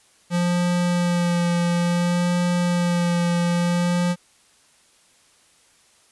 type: tone with vibrato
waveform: square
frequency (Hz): 174.61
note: F3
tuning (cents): 0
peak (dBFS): -19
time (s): 0.3-4.16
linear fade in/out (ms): 50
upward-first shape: sine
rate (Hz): 0.58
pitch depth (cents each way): 16
effects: white hiss -57 dBFS RMS until 6.11 s + resampled to 24000 Hz